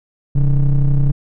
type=ring-modulated tone; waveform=triangle; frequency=76.7 Hz; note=D#2; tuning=24 cents flat; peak=-5 dBFS; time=0.35-1.12 s; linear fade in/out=10 ms; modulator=60.7 Hz; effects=none